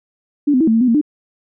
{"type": "tone with pitch steps", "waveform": "sine", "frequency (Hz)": [290.5, 254.4, 322.5, 223.1, 226.8, 253, 230.3, 298.4], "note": ["D4", "C4", "E4", "A3", "A#3", "B3", "A#3", "D4"], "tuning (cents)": [-19, -48, -38, 24, -47, 42, -21, 28], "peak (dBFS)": -10, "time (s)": [0.47, 1.014], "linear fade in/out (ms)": 10, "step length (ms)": 68, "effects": []}